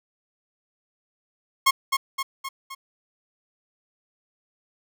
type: tone with echo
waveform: sawtooth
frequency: 1081 Hz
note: C#6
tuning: 44 cents flat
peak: -11 dBFS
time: 1.66-1.71 s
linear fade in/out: 10 ms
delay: 260 ms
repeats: 4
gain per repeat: -5 dB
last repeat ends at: 2.75 s
effects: none